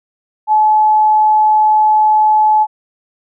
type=tone; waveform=sine; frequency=858 Hz; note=A5; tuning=44 cents flat; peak=-7 dBFS; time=0.47-2.67 s; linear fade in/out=50 ms; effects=none